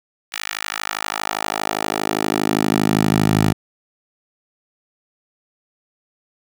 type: tone with high-pass filter sweep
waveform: 10% pulse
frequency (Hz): 52.5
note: G#1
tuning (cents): +19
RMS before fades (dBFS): -20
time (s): 0.32-3.53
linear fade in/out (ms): 10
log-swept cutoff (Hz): 2100 to 110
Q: 1.2
effects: none